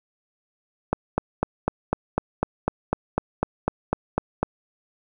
click train, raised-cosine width 1 ms, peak -6 dBFS, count 15, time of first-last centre 0.93-4.43 s, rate 4 Hz, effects none

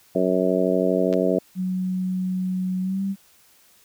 harmonic tone, 92.5 Hz, F#2, in tune, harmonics 2 / 3 / 4 / 5 / 6 / 7, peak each -25 / -25 / -25 / -25 / -25 / -25 dBFS, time 0.15-1.39 s, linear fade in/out 5 ms
clicks, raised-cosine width 0.2 ms, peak -19 dBFS, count 2, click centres 1.128 / 1.138 s
sine tone with pitch glide, 185 to 195.32 Hz, F#3 to G3, 0 to -6 cents, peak -22 dBFS, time 1.55-3.16 s, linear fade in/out 50 ms, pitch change +94 cents, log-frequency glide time 2.81-3.02 s
effects white hiss -56 dBFS RMS until 3.84 s

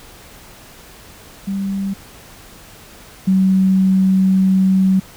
sine tone pair in turn, 196 / 189.65 Hz, G3 / F#3, 0 / +43 cents, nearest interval minor second, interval 57 cents, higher first, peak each -18 / -10 dBFS, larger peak second, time 1.47-1.94 / 3.27-5 s, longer second, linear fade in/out 10 ms, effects pink hiss -41 dBFS RMS until 5.16 s

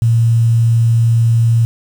sine tone with quantisation, 115.3 Hz, A#2, 19 cents flat, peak -8 dBFS, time 0.02-1.65 s, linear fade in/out 0 ms, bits 6, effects none

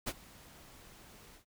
pink noise with ADSR envelope, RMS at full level -34 dBFS, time 0.06-1.45 s, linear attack 17 ms, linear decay 49 ms, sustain -22 dB, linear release 110 ms, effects noise-tail reverb RT60 0.1 s tail -26 dB re dry

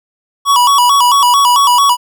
square tone with vibrato, 1046.5 Hz, C6, in tune, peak -7 dBFS, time 0.45-1.97 s, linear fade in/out 50 ms, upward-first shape square, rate 4.5 Hz, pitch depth 120 cents each way, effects none

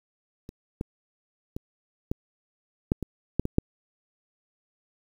clicks, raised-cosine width 3 ms, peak -27 / -16 / -20 / -14 / -8 / -18 / -9 / -15 / -6 dBFS, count 9, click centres 0.491 / 0.811 / 1.565 / 2.115 / 2.919 / 3.027 / 3.396 / 3.454 / 3.584 s, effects 8-bit

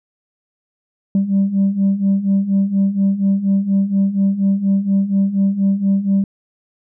sine beating tone pair, 193.6 / 197.8 Hz, G3 / G3, -21 / +16 cents, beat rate 4.2 Hz, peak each -17 / -13 dBFS, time 1.15-6.24 s, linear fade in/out 2 ms, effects tanh soft clip ceiling -9 dBFS

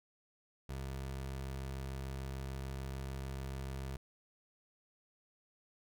25% pulse tone, 66.8 Hz, C2, 36 cents sharp, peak -36 dBFS, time 0.69-3.97 s, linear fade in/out 5 ms, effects none

